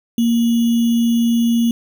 sine tone with sample-and-hold, 233.1 Hz, A#3, in tune, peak -12 dBFS, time 0.18-1.71 s, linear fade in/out 2 ms, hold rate 3150 Hz, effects none

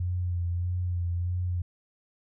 sine tone with vibrato, 88.4 Hz, F2, 22 cents sharp, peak -26 dBFS, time 0-1.62 s, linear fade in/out 5 ms, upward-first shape sine, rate 1.6 Hz, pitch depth 34 cents each way, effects none

